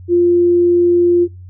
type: tone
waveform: sine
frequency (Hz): 349.2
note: F4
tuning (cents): 0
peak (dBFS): -8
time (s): 0.08-1.28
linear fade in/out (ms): 50
effects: noise-tail reverb RT60 0.3 s tail -25 dB re dry + added 91 Hz sine -32 dBFS peak until 1.49 s